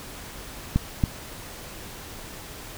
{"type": "clicks", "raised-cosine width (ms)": 5, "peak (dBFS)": -7, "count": 2, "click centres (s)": [0.76, 1.038], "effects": ["pink hiss -40 dBFS RMS until 2.77 s"]}